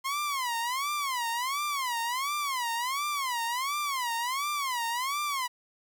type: tone with vibrato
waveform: sawtooth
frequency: 1046.5 Hz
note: C6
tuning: in tune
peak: -25 dBFS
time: 0.04-5.48 s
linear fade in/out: 20 ms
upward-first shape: sine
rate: 1.4 Hz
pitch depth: 220 cents each way
effects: 10-bit